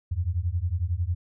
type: beating tone pair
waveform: sine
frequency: 82.2 / 93.2 Hz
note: E2 / F#2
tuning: -4 / +13 cents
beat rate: 11 Hz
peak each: -27 dBFS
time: 0.11-1.15 s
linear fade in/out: 10 ms
effects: none